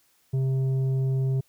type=tone with tanh clipping; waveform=triangle; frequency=132.7 Hz; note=C3; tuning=25 cents sharp; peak=-23 dBFS; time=0.33-1.41 s; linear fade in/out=10 ms; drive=11 dB; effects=white hiss -65 dBFS RMS until 1.48 s